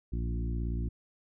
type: harmonic tone with a mistuned harmonic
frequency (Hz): 58.27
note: A#1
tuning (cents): 0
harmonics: 1 / 2 / 3 / 4 / 5 / 6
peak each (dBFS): -31 / -37 / -41 / -43 / -45 / -47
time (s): 0.12-0.89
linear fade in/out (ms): 10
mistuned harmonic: 2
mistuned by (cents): -28
effects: none